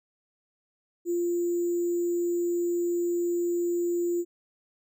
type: tone with sample-and-hold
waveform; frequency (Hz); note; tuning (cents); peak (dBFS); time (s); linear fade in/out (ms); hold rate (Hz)
sine; 347.1; F4; -11; -24; 1.05-4.25; 50; 7350
effects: none